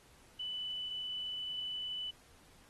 sine tone, 2988 Hz, F#7, 16 cents sharp, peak -37 dBFS, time 0.39-2.11 s, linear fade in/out 10 ms, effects pink hiss -63 dBFS RMS until 2.69 s + AAC 32 kbps

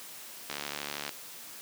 click train, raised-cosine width 0.2 ms, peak -17 dBFS, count 44, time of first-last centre 0.5-1.092 s, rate 72.6 Hz, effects white hiss -46 dBFS RMS until 1.61 s + high-pass 150 Hz 12 dB/octave

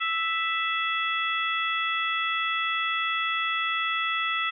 harmonic tone with a mistuned harmonic, 659.3 Hz, E5, in tune, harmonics 2 / 3 / 4 / 5, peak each -28 / -30 / -31 / -32 dBFS, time 0-4.51 s, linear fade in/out 20 ms, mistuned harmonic 5, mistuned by +33 cents, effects none

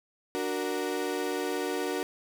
35% pulse chord, D augmented, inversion none, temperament equal, 293.7 / 370 / 466.2 Hz, D4 / F#4 / A#4, 0 / 0 / 0 cents, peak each -33 / -31 / -32 dBFS, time 0.35-2.03 s, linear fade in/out 0 ms, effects none

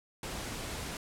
pink noise, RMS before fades -39 dBFS, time 0.23-0.97 s, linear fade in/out 2 ms, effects low-pass 11000 Hz 12 dB/octave

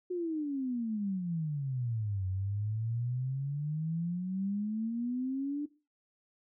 sine exponential two-way sweep, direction down then up, 367.2 to 92.5 to 297.1 Hz, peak -31 dBFS, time 0.1-5.66 s, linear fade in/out 10 ms, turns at 2.27 s, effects noise-tail reverb RT60 0.3 s tail -18 dB re dry

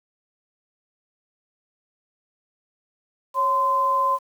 sine tone pair together, 551 / 1032.4 Hz, C#5 / C6, -11 / -23 cents, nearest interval major seventh, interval 1088 cents, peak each -28 / -18 dBFS, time 3.34-4.19 s, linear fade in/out 50 ms, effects 8-bit

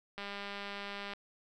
click train, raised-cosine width 0.3 ms, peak -26 dBFS, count 193, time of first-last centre 0.18-1.135 s, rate 201 Hz, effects none

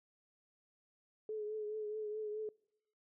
sine tone with vibrato, 426.8 Hz, G#4, 47 cents sharp, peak -38 dBFS, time 1.29-2.49 s, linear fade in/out 2 ms, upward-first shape triangle, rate 4.7 Hz, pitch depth 41 cents each way, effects noise-tail reverb RT60 0.9 s tail -26 dB re dry

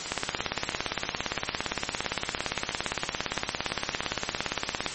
two click trains, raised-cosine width 0.3 ms, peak -9 / -18 dBFS, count 84 / 14, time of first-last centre 0.12-4.863 / 0.06-4.365 s, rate 17.5 / 3.02 Hz, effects white hiss -34 dBFS RMS until 4.94 s + MP3 32 kbps

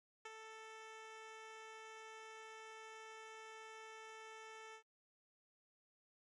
10% pulse tone with ADSR envelope, 441.3 Hz, A4, 5 cents sharp, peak -38 dBFS, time 0.25-4.83 s, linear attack 6 ms, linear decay 30 ms, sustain -6 dB, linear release 88 ms, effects low-pass 7000 Hz 12 dB/octave + MP3 48 kbps

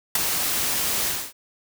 white noise with ADSR envelope, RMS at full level -18 dBFS, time 0.15-1.33 s, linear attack 4 ms, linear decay 13 ms, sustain -6 dB, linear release 260 ms, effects none

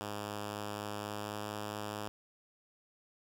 5% pulse tone with pitch glide, 103.83 to 104.73 Hz, G#2 to G#2, 0 to +15 cents, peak -27 dBFS, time 0.01-2.08 s, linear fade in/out 0 ms, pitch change +15 cents, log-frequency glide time 0.99-1.45 s, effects none

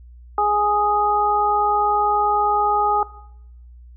harmonic tone, 415.3 Hz, G#4, in tune, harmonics 1 / 2 / 3, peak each -25 / -17 / -21 dBFS, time 0.38-3.03 s, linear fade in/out 2 ms, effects noise-tail reverb RT60 0.8 s tail -19 dB re dry + added 60 Hz sine -40 dBFS peak until 3.96 s

